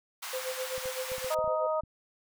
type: high-pass noise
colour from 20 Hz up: pink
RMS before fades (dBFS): -39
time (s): 0.22-1.35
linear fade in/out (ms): 10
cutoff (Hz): 870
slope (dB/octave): 24
type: tone with tremolo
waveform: sine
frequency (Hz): 515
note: C5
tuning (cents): -28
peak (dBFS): -31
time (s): 0.33-1.67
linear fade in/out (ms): 5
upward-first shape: sine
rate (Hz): 7.8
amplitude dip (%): 85
type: clicks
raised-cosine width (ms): 5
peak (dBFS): -36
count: 9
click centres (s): 0.78 / 0.857 / 1.118 / 1.182 / 1.245 / 1.389 / 1.443 / 1.477 / 1.836
type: harmonic tone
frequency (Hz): 312.6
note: D#4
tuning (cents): +8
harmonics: 2 / 3 / 4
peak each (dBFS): -28 / -35 / -34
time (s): 1.3-1.81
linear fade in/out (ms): 10
effects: none